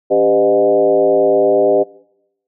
sine tone with frequency modulation, 504 Hz, B4, 35 cents sharp, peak -9 dBFS, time 0.1-1.84 s, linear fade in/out 20 ms, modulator 109 Hz, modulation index 1.5, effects noise-tail reverb RT60 0.8 s tail -23 dB re dry

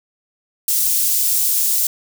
white high-pass noise, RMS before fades -17 dBFS, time 0.68-1.87 s, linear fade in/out 2 ms, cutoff 6800 Hz, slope 12 dB/octave, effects none

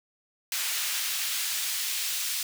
pink noise with high-pass filter sweep, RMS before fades -30 dBFS, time 0.52-2.43 s, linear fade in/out 2 ms, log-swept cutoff 2200 to 3300 Hz, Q 0.76, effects none

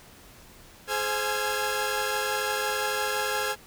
sawtooth tone cluster, 422.4 / 523 / 839 / 1366 / 1646 Hz, G#4 / C5 / G#5 / F6 / G#6, +29 / -1 / +17 / -39 / -16 cents, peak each -29 dBFS, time 0.87-3.56 s, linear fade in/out 50 ms, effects pink hiss -51 dBFS RMS until 3.66 s

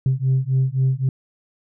sine beating tone pair, 130 / 133.8 Hz, C3 / C3, -11 / +39 cents, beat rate 3.8 Hz, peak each -18 dBFS, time 0.06-1.09 s, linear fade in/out 2 ms, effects tanh soft clip ceiling -12 dBFS

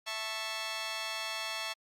10% pulse chord, A major, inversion second, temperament just, 660 / 880 / 1100 Hz, E5 / A5 / C#6, +2 / 0 / -14 cents, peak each -32 dBFS, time 0.06-1.74 s, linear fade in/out 20 ms, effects low-pass 11000 Hz 12 dB/octave + Opus 48 kbps

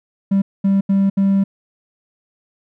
triangle tone bursts at uneven times, 196 Hz, G3, in tune, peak -9 dBFS, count 4, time 0.31-0.42 / 0.64-0.81 / 0.89-1.1 / 1.17-1.44 s, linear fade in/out 10 ms, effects tanh soft clip ceiling -6 dBFS

